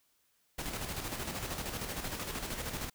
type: noise with tremolo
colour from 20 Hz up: pink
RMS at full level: -37 dBFS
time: 0.58-2.9 s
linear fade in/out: 10 ms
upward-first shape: square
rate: 13 Hz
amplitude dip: 45%
effects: white hiss -73 dBFS RMS until 2.94 s